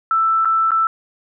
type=tone with dropouts; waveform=sine; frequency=1325 Hz; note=E6; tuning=9 cents sharp; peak=-13 dBFS; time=0.11-0.87 s; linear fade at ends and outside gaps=1 ms; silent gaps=0.448-0.455 / 0.707-0.717 s; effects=none